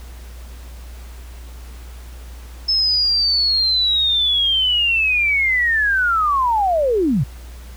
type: linear sweep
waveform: sine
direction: down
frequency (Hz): 5250 to 110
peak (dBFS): -14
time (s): 2.68-7.24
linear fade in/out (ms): 10
effects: added 60 Hz sine -33 dBFS peak until 7.76 s + pink hiss -45 dBFS RMS until 7.76 s